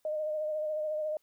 sine tone with vibrato, 614 Hz, D#5, 23 cents flat, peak -30 dBFS, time 0.05-1.17 s, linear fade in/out 2 ms, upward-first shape sine, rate 14 Hz, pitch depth 28 cents each way, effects white hiss -74 dBFS RMS until 1.22 s

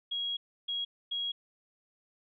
sine tone bursts at uneven times, 3300 Hz, G#7, 12 cents flat, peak -31 dBFS, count 3, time 0.11-0.37 / 0.68-0.85 / 1.11-1.32 s, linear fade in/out 10 ms, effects none

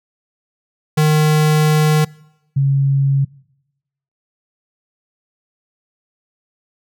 square / sine tone pair in turn, 153.4 / 137.65 Hz, D#3 / C#3, -24 / -12 cents, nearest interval major second, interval 188 cents, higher first, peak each -11 dBFS, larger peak neither, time 0.97-2.05 / 2.56-3.25 s, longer first, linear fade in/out 10 ms, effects noise-tail reverb RT60 0.9 s tail -24 dB re dry

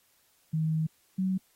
sine tone pair in turn, 158.2 / 188.13 Hz, D#3 / F#3, +29 / +29 cents, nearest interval minor third, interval 300 cents, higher second, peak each -25 dBFS, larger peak neither, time 0.53-0.87 / 1.18-1.38 s, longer first, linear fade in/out 10 ms, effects white hiss -67 dBFS RMS until 1.55 s + AAC 48 kbps

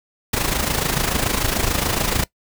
pink noise with amplitude modulation, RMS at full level -18 dBFS, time 0.33-2.24 s, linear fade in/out 5 ms, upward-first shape sine, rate 26.9 Hz, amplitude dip 65%, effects noise-tail reverb RT60 0.1 s tail -21 dB re dry

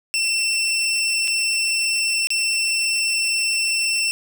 20% pulse tone with dropouts, 2693 Hz, E7, 36 cents sharp, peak -14 dBFS, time 0.14-4.11 s, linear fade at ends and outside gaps 0 ms, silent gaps 1.275-1.279 / 2.271-2.304 s, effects none

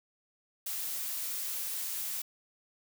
blue noise, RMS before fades -36 dBFS, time 0.66-2.22 s, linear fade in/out 5 ms, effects none

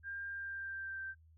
sine tone with pitch glide, 1599 to 1564.3 Hz, G6 to G6, +34 to -4 cents, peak -40 dBFS, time 0.03-1.15 s, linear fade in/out 50 ms, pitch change -38 cents, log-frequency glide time 0.28-1.03 s, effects noise-tail reverb RT60 0.1 s tail -26 dB re dry + added 80 Hz sine -60 dBFS peak until 1.37 s

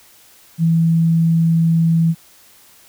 sine tone, 164.81 Hz, E3, in tune, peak -11 dBFS, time 0.58-2.15 s, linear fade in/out 50 ms, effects white hiss -48 dBFS RMS until 2.88 s

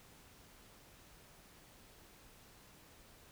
silence, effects pink hiss -61 dBFS RMS until 3.31 s

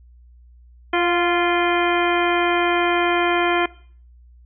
harmonic tone with a mistuned harmonic, 347.3 Hz, F4, 10 cents flat, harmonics 1 / 2 / 3 / 4 / 5 / 6 / 7 / 9, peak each -20 / -23 / -25 / -26 / -27 / -28 / -28 / -30 dBFS, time 0.93-3.66 s, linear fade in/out 5 ms, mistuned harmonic 2, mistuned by +22 cents, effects noise-tail reverb RT60 0.5 s tail -20 dB re dry + added 60 Hz sine -45 dBFS peak until 4.45 s

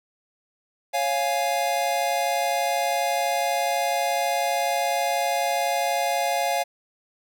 square chord, Db major, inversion none, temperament equal, 554.4 / 698.5 / 830.6 Hz, Db5 / F5 / Ab5, 0 / 0 / 0 cents, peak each -29 / -25 / -28 dBFS, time 0.93-6.64 s, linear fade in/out 20 ms, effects none

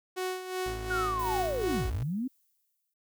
sawtooth tone with tremolo, 370 Hz, F#4, in tune, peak -26 dBFS, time 0.16-1.91 s, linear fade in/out 20 ms, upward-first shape sine, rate 2.7 Hz, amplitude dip 65%
30% pulse tone, 54.4 Hz, A1, 19 cents flat, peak -34 dBFS, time 0.66-2.03 s, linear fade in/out 5 ms
sine linear two-way sweep, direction down then up, 1480 to 46.03 to 270.5 Hz, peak -29 dBFS, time 0.9-2.28 s, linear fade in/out 10 ms, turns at 1.88 s
violet noise with exponential decay, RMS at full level -42 dBFS, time 1.19-2.94 s, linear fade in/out 5 ms, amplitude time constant 380 ms
effects none

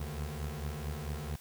25% pulse beating tone pair, 72.5 / 77 Hz, D2 / D#2, -22 / -17 cents, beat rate 4.5 Hz, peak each -35 / -36 dBFS, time 0-1.36 s, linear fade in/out 5 ms, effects white hiss -56 dBFS RMS until 1.4 s

